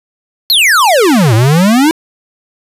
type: exponential two-way sweep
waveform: square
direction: down then up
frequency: 4432 to 106.1 to 330.6 Hz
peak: -6 dBFS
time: 0.5-1.91 s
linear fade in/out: 0 ms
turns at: 1.34 s
effects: resampled to 32000 Hz + 8-bit